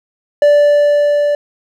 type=tone with level ramp; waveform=triangle; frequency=584 Hz; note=D5; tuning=10 cents flat; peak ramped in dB=-3 to -9 dBFS; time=0.42-1.35 s; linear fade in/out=2 ms; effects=none